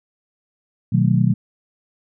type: chord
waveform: sine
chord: B dominant seventh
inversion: none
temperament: just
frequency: 123.47 / 154.34 / 185.21 / 222.2 Hz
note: B2 / D#3 / F#3 / A3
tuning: 0 / -14 / +2 / +17 cents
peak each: -17 / -19 / -18 / -23 dBFS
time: 0.92-1.34 s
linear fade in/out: 10 ms
effects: none